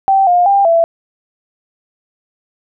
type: tone with pitch steps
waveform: sine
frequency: 777 / 709 / 796 / 668 Hz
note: G5 / F5 / G5 / E5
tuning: -16 / +26 / +26 / +23 cents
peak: -7 dBFS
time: 0.08-0.84 s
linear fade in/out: 0 ms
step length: 190 ms
effects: none